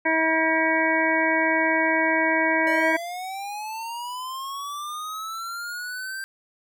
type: harmonic tone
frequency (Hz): 321.1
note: E4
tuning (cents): -45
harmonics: 1 / 2 / 3 / 5 / 6 / 7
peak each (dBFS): -26 / -26 / -26 / -26 / -26 / -26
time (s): 0.05-2.97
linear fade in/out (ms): 10
type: linear sweep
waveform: square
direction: up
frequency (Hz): 587.3 to 1575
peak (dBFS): -31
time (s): 2.67-6.24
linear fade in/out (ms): 0
effects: none